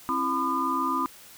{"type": "tone cluster", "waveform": "sine", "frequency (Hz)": [267.5, 334.9, 1006, 1214], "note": ["C4", "E4", "B5", "D#6"], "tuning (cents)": [38, 27, 32, -43], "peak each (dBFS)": [-31, -34, -28, -27], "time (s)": [0.09, 1.06], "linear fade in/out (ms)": 0, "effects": ["white hiss -49 dBFS RMS until 1.37 s"]}